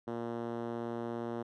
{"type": "tone with band-pass filter", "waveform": "5% pulse", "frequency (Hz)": 117.4, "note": "A#2", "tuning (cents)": 13, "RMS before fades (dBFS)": -38, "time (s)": [0.07, 1.43], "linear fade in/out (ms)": 10, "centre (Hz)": 290, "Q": 1.1, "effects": []}